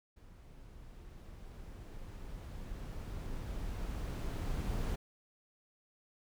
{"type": "noise with level ramp", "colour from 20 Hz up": "brown", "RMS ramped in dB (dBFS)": [-55, -34], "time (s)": [0.16, 4.96], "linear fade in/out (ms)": 10, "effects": []}